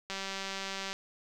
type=click train; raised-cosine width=0.2 ms; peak=-20 dBFS; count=162; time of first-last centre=0.1-0.93 s; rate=194 Hz; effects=none